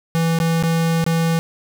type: tone with dropouts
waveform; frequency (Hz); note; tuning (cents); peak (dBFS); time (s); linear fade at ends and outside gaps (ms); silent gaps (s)
square; 165; E3; +2; -16; 0.15-1.39; 0; 0.388-0.401 / 0.626-0.636 / 1.041-1.064
effects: 8-bit